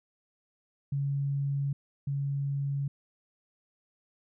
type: tone pair in turn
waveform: sine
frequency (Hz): 140 / 140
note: C#3 / C#3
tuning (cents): +18 / +18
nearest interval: unison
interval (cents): 0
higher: neither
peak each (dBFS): -27 / -28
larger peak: first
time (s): 0.92-1.73 / 2.07-2.88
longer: neither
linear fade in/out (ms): 5
effects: none